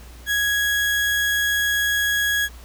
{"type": "tone", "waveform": "35% pulse", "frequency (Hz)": 1661.2, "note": "G#6", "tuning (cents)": 0, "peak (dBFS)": -17, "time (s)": [0.26, 2.49], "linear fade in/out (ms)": 50, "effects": ["added 60 Hz sine -39 dBFS peak until 2.64 s", "pink hiss -47 dBFS RMS until 2.64 s"]}